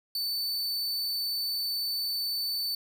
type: tone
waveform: 45% pulse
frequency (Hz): 4518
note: C#8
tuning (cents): +32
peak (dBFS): -28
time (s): 0.15-2.75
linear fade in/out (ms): 2
effects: none